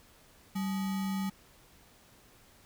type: tone with sample-and-hold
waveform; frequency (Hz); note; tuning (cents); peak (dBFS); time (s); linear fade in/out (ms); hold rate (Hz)
sine; 193.1; G3; -26; -30; 0.55-1.3; 10; 1050
effects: pink hiss -60 dBFS RMS until 2.65 s